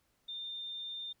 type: tone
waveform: sine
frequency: 3609 Hz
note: A7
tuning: 43 cents sharp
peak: -39 dBFS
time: 0.28-1.13 s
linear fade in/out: 10 ms
effects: pink hiss -75 dBFS RMS until 1.2 s